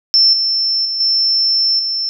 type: tone with level steps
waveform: sine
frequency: 5350 Hz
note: E8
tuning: 25 cents sharp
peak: -7 / -13 / -17 / -11 / -16 dBFS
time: 0.14-2.09 s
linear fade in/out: 0 ms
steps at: 0.33 / 0.85 / 1 / 1.79 s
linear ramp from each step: 5 ms
effects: none